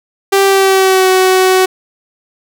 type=tone with pitch glide; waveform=sawtooth; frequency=392 to 374.1 Hz; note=G4 to F#4; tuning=0 to +19 cents; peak=-3 dBFS; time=0.32-1.66 s; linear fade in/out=10 ms; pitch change=-81 cents; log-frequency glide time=0.44-1.09 s; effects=none